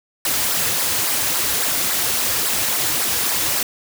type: noise with flanger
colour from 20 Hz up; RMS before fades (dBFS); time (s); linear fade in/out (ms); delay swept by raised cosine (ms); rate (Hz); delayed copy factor
white; -20; 0.25-3.63; 2; 0.3 to 5.3; 3.6; -0.65
effects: none